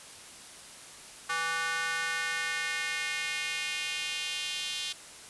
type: tone with high-pass filter sweep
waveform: square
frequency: 164.81 Hz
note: E3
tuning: in tune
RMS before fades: -33 dBFS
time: 1.29-4.93 s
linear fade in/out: 10 ms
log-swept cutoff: 1300 to 3300 Hz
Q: 2.5
effects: white hiss -48 dBFS RMS until 5.29 s + resampled to 24000 Hz